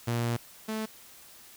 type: tone pair in turn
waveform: sawtooth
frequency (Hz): 118.1 / 218.4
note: A#2 / A3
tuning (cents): +23 / -13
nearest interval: major seventh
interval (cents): 1064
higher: second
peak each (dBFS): -23 / -27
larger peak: first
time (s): 0.07-0.37 / 0.68-0.86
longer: first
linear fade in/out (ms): 10
effects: white hiss -52 dBFS RMS until 1.56 s